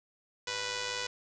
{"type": "tone with amplitude modulation", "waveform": "5% pulse", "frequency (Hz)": 493.9, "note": "B4", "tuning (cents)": 0, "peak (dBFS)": -19, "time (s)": [0.47, 1.07], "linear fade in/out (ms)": 5, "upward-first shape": "sine", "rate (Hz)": 105, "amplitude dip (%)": 55, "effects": ["resampled to 16000 Hz", "8-bit"]}